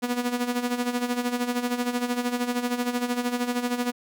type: tone with tremolo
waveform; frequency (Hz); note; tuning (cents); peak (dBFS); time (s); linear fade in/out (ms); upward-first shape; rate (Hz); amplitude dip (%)
sawtooth; 244.2; B3; -19; -18; 0.02-3.92; 20; sine; 13; 70
effects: none